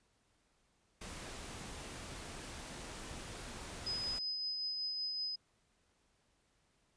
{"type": "noise", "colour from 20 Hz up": "pink", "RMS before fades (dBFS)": -47, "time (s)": [1.01, 4.19], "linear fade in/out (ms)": 5}
{"type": "tone with tremolo", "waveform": "sine", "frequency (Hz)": 5030, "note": "D#8", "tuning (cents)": 18, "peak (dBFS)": -35, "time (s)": [3.86, 5.36], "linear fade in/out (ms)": 10, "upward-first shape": "triangle", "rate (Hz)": 5.3, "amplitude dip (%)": 30}
{"effects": ["pink hiss -75 dBFS RMS until 6.96 s", "resampled to 22050 Hz"]}